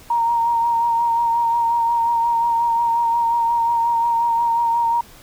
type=tone with vibrato; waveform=sine; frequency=932.3 Hz; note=A#5; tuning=in tune; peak=-15 dBFS; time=0.1-5.01 s; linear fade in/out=5 ms; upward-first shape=sine; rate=5.6 Hz; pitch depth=24 cents each way; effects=pink hiss -45 dBFS RMS until 5.22 s